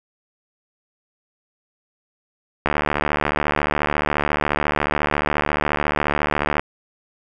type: click train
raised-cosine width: 0.5 ms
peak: -4 dBFS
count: 293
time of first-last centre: 2.66-6.595 s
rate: 74.2 Hz
effects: none